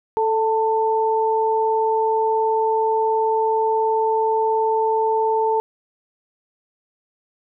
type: tone pair together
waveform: sine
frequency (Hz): 440 / 890.7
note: A4 / A5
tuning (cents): 0 / +21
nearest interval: octave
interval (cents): 1221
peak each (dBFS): -19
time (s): 0.17-5.6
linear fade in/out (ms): 0
effects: none